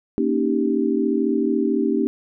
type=chord; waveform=sine; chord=Eb dominant seventh; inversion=second; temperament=equal; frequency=233.1 / 277.2 / 311.1 / 392 Hz; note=Bb3 / Db4 / Eb4 / G4; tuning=0 / 0 / 0 / 0 cents; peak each=-23 dBFS; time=0.18-2.07 s; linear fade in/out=0 ms; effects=none